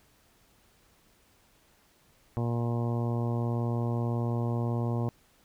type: harmonic tone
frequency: 118.3 Hz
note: A#2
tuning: 26 cents sharp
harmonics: 1 / 2 / 3 / 4 / 5 / 6 / 7 / 8 / 9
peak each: -28 / -34 / -38 / -40 / -42 / -44 / -45 / -46 / -47 dBFS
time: 2.37-5.09 s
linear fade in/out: 0 ms
effects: pink hiss -64 dBFS RMS until 5.44 s